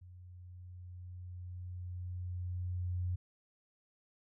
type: tone with level ramp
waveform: sine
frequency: 89.8 Hz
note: F2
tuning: 49 cents sharp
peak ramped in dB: -51 to -32 dBFS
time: 0.01-3.16 s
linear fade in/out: 10 ms
effects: none